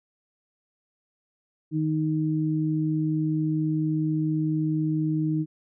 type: tone pair together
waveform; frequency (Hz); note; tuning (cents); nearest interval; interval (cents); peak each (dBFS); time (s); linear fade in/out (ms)
sine; 155.7 / 311.4; D#3 / D#4; +2 / +2; octave; 1200; -25; 1.71-5.46; 50
effects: none